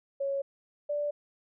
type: tone pair in turn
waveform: sine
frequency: 553 / 585.9 Hz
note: C#5 / D5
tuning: -4 / -4 cents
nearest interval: minor second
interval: 100 cents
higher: second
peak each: -28 dBFS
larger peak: neither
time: 0.2-0.42 / 0.89-1.11 s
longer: neither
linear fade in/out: 10 ms
effects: none